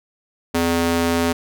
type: tone with high-pass filter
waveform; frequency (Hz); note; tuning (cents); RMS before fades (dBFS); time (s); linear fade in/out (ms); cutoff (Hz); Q
square; 84.4; E2; +41; -19; 0.54-1.33; 10; 240; 1
effects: none